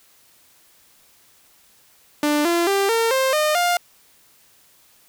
sawtooth tone with pitch steps, 296.1 / 342.1 / 395.2 / 456.6 / 527.6 / 609.6 / 704.2 Hz, D4 / F4 / G4 / A#4 / C5 / D#5 / F5, +14 / -36 / +14 / -36 / +14 / -36 / +14 cents, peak -13 dBFS, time 2.23-3.77 s, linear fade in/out 2 ms, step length 220 ms, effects white hiss -55 dBFS RMS until 5.08 s

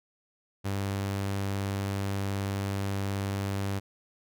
sawtooth tone, 98.7 Hz, G2, 12 cents sharp, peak -25 dBFS, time 0.64-3.8 s, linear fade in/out 20 ms, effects none

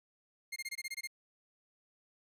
sawtooth tone bursts, 2124 Hz, C7, 25 cents sharp, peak -34 dBFS, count 9, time 0.52-1.074 s, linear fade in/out 10 ms, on 42 ms, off 22 ms, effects resampled to 32000 Hz + 12-bit

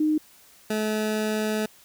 sine / 20% pulse tone pair in turn, 307.5 / 215.2 Hz, D#4 / A3, -20 / -38 cents, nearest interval tritone, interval 618 cents, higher first, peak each -19 dBFS, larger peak neither, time 0-0.18 / 0.7-1.66 s, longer second, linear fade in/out 5 ms, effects white hiss -54 dBFS RMS until 1.84 s

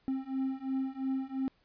triangle beating tone pair, 264 / 266.9 Hz, C4 / C4, +16 / +35 cents, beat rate 2.9 Hz, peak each -33 / -32 dBFS, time 0.08-1.48 s, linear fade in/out 0 ms, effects pink hiss -70 dBFS RMS until 1.64 s + resampled to 11025 Hz

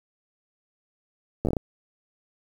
slowing click train, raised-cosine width 2 ms, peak -12 dBFS, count 7, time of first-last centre 1.45-1.568 s, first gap 9 ms, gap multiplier 1.31, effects 8-bit

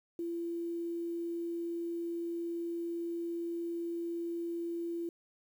sine tone with quantisation, 339.7 Hz, F4, 48 cents flat, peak -34 dBFS, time 0.19-5.09 s, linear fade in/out 2 ms, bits 10, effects none

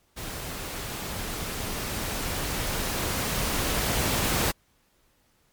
pink noise with level ramp, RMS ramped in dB -36 to -24 dBFS, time 0.16-4.52 s, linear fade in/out 20 ms, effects pink hiss -66 dBFS RMS until 5.52 s + MP3 96 kbps

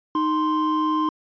triangle tone pair together, 310.2 / 1046.5 Hz, D#4 / C6, -5 / 0 cents, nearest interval octave + major sixth, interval 2105 cents, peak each -20 dBFS, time 0.15-1.09 s, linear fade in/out 2 ms, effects resampled to 11025 Hz

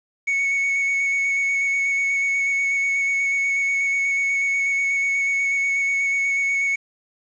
triangle tone with vibrato, 2217 Hz, C#7, in tune, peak -17 dBFS, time 0.27-6.76 s, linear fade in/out 10 ms, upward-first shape square, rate 8.2 Hz, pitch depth 10 cents each way, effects resampled to 16000 Hz + 8-bit

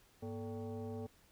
sine tone with frequency modulation, 101.1 Hz, G#2, 46 cents flat, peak -40 dBFS, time 0.22-1.07 s, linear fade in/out 10 ms, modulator 339 Hz, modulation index 1.4, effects pink hiss -67 dBFS RMS until 1.31 s

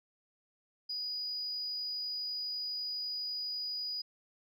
sine tone, 4924 Hz, D#8, 19 cents flat, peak -34 dBFS, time 0.89-4.02 s, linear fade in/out 10 ms, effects tanh soft clip ceiling -30 dBFS

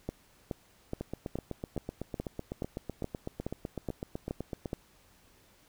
two click trains, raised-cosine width 2 ms, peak -20 / -22 dBFS, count 12 / 30, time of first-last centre 0.09-4.731 / 1.01-4.658 s, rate 2.37 / 7.95 Hz, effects pink hiss -63 dBFS RMS until 5.68 s

